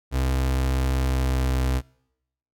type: tone with pitch glide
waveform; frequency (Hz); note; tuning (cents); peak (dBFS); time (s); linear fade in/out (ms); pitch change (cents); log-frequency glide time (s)
35% pulse; 65.41 to 64.55; C2 to C2; 0 to -23; -19; 0.11-1.82; 50; -23; 0.94-1.53
effects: noise-tail reverb RT60 0.8 s tail -25 dB re dry